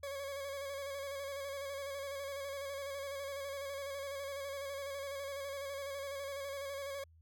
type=tone with vibrato; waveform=40% pulse; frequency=555 Hz; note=C#5; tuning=2 cents sharp; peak=-39 dBFS; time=0.03-7.04 s; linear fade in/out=5 ms; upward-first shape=square; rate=12 Hz; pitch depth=31 cents each way; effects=added 81 Hz sine -60 dBFS peak until 7.21 s